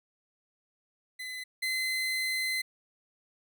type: tone pair in turn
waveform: 30% pulse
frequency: 2022 / 2050 Hz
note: B6 / C7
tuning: +40 / -36 cents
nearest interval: unison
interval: 24 cents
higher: second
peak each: -34 / -26 dBFS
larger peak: second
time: 1.19-1.44 / 1.62-2.62 s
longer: second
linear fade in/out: 10 ms
effects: none